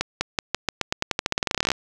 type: accelerating click train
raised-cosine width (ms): 0.2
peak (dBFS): -4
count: 25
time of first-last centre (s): 0.01-1.717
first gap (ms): 200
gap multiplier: 0.89
effects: none